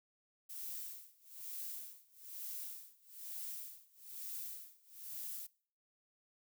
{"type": "noise with tremolo", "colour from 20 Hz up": "violet", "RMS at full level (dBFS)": -44, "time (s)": [0.49, 5.47], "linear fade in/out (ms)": 10, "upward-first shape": "sine", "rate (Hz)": 1.1, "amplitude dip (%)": 95, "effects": ["noise-tail reverb RT60 0.5 s tail -23 dB re dry"]}